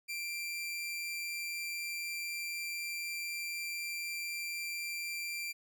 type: tone with amplitude modulation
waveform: sawtooth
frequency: 2362 Hz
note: D7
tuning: 9 cents sharp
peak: -32 dBFS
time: 0.08-5.53 s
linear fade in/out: 20 ms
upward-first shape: sine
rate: 166 Hz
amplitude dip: 30%
effects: none